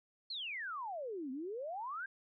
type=exponential two-way sweep; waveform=sine; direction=down then up; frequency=4370 to 250 to 1632 Hz; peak=-39 dBFS; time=0.3-2.06 s; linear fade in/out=5 ms; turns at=1.31 s; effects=none